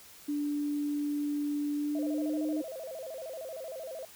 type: tone with pitch glide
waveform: sine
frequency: 292.2 to 305.5 Hz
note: D4 to D#4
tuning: -9 to -32 cents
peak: -29 dBFS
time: 0.28-2.62 s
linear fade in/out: 10 ms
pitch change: +77 cents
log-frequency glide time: 1.75-2.43 s
type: tone with vibrato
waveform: sine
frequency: 584 Hz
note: D5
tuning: 10 cents flat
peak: -38 dBFS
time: 1.95-4.05 s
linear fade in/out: 2 ms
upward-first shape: square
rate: 13 Hz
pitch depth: 180 cents each way
effects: white hiss -53 dBFS RMS until 4.15 s